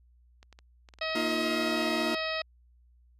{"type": "clicks", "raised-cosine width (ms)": 0.2, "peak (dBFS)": -34, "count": 11, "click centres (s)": [0.429, 0.527, 0.589, 0.888, 0.938, 0.987, 1.032, 1.101, 1.132, 1.34, 1.375]}
{"type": "harmonic tone", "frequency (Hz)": 637, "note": "D#5", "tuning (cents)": 41, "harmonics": [1, 2, 3, 4, 5, 6, 7, 8], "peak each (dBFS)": [-34, -38, -37, -37, -43, -39, -43, -41], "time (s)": [1.01, 2.42], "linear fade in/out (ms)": 5}
{"type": "chord", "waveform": "40% pulse", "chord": "Bb suspended fourth", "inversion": "none", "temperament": "equal", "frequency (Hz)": [233.1, 311.1, 349.2], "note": ["Bb3", "Eb4", "F4"], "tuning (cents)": [0, 0, 0], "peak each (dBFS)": -33, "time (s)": [1.15, 2.15], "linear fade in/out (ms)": 5}
{"effects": ["added 60 Hz sine -58 dBFS peak until 3.19 s", "resampled to 32000 Hz"]}